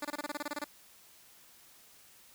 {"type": "tone bursts", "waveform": "10% pulse", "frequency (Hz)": 293.7, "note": "D4", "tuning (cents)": 0, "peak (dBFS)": -26, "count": 12, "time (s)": [0.02, 0.643], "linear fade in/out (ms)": 5, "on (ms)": 29, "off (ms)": 25, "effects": ["white hiss -59 dBFS RMS until 2.34 s"]}